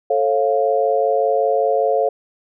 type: chord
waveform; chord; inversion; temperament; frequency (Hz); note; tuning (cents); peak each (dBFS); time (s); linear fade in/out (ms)
sine; A augmented; none; equal with one note detuned; 440 / 545.2 / 698.5; A4 / C#5 / E#5; 0 / -29 / 0; -19 / -18 / -19; 0.1-2.09; 5
effects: none